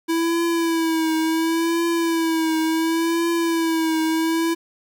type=tone with vibrato; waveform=square; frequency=328.3 Hz; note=E4; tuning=7 cents flat; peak=-19 dBFS; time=0.08-4.55 s; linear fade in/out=20 ms; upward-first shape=triangle; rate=0.7 Hz; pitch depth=55 cents each way; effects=9-bit